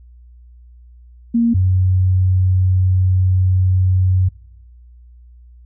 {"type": "tone pair in turn", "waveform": "sine", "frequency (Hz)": [233.1, 92.76], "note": ["A#3", "F#2"], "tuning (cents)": [0, 5], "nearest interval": "octave + major third", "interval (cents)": 1595, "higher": "first", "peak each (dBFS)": -11, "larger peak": "neither", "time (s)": [[1.34, 1.54], [1.54, 4.29]], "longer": "second", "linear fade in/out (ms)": 10, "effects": ["noise-tail reverb RT60 1.0 s tail -26 dB re dry", "added 60 Hz sine -40 dBFS peak until 5.65 s"]}